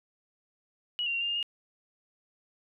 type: tone with pitch steps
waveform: sine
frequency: 2914 / 2774 / 2754 / 2801 / 2816 / 2847 Hz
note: F#7 / F7 / F7 / F7 / F7 / F7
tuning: -27 / -12 / -25 / +4 / +14 / +33 cents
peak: -28 dBFS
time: 0.99-1.428 s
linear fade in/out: 0 ms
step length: 73 ms
effects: none